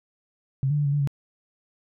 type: tone with pitch steps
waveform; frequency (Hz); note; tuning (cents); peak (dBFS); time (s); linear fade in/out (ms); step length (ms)
sine; 134.8 / 147.6 / 146.4 / 141 / 145.6 / 140.3; C#3 / D3 / D3 / C#3 / D3 / C#3; -48 / +9 / -5 / +30 / -15 / +21; -20; 0.63-1.074; 0; 74
effects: none